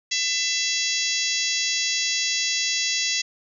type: harmonic tone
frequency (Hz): 669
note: E5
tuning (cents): +25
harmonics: 3 / 4 / 5 / 6 / 7 / 8 / 9 / 10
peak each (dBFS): -30 / -30 / -30 / -30 / -30 / -30 / -30 / -30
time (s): 0.11-3.22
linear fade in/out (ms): 10
effects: none